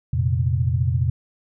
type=chord; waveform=sine; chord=F suspended fourth; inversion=none; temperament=just; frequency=87.31 / 116.41 / 130.96 Hz; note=F2 / Bb2 / C3; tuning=0 / -2 / +2 cents; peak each=-22 dBFS; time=0.13-1.1 s; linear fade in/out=5 ms; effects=none